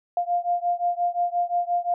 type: beating tone pair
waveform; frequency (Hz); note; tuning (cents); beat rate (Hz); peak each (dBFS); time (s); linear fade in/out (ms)
sine; 699 / 704.7; F5 / F5; +1 / +15; 5.7; -24 / -25; 0.17-1.94; 2
effects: none